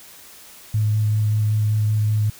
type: tone with vibrato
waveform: sine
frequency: 106.9 Hz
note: A2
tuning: 49 cents flat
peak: -16 dBFS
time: 0.74-2.3 s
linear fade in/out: 5 ms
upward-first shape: square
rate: 5.2 Hz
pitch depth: 10 cents each way
effects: white hiss -44 dBFS RMS until 2.39 s